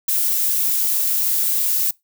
violet noise, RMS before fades -19 dBFS, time 0.08-1.91 s, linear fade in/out 5 ms, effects noise-tail reverb RT60 0.2 s tail -24 dB re dry

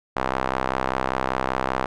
sawtooth tone with band-pass filter, 65.1 Hz, C2, 8 cents flat, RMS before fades -25 dBFS, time 0.16-1.86 s, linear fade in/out 5 ms, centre 1000 Hz, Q 1.3, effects none

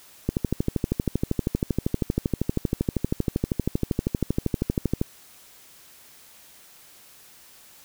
click train, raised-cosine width 3 ms, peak -9 dBFS, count 61, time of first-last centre 0.29-5.014 s, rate 12.7 Hz, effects white hiss -51 dBFS RMS until 7.84 s

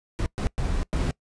brown noise bursts at uneven times, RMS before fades -25 dBFS, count 4, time 0.19-0.26 / 0.38-0.47 / 0.58-0.83 / 0.93-1.11 s, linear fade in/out 0 ms, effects noise-tail reverb RT60 0.1 s tail -22 dB re dry + resampled to 22050 Hz

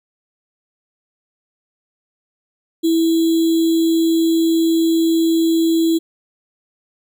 sine tone with sample-and-hold, 328.4 Hz, E4, 6 cents flat, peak -12 dBFS, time 2.83-5.99 s, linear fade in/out 20 ms, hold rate 3675 Hz, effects none

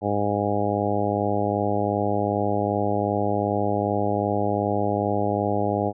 harmonic tone, 102.6 Hz, G#2, 21 cents flat, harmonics 1 / 2 / 3 / 4 / 5 / 6 / 7 / 8, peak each -29 / -29 / -29 / -29 / -29 / -29 / -29 / -29 dBFS, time 0.01-5.93 s, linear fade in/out 50 ms, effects none

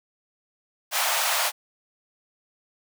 pink high-pass noise, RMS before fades -24 dBFS, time 0.91-1.52 s, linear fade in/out 50 ms, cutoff 620 Hz, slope 48 dB/octave, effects none

